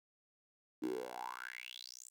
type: tone with high-pass filter sweep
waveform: 10% pulse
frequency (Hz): 61.74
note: B1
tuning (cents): 0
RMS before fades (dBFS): -45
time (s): 0.82-2.1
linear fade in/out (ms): 10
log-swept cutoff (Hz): 290 to 8400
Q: 8
effects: none